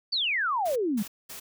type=exponential sweep; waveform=sine; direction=down; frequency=4690 to 191.6 Hz; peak=-24 dBFS; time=0.12-1.03 s; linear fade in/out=10 ms
type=noise bursts; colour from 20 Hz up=white; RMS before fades=-41 dBFS; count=3; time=0.65-1.4 s; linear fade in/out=10 ms; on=110 ms; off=210 ms
effects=none